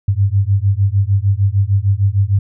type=beating tone pair; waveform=sine; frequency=96 / 102.6 Hz; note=G2 / G#2; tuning=-36 / -21 cents; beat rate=6.6 Hz; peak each=-14 dBFS; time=0.08-2.39 s; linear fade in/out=5 ms; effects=none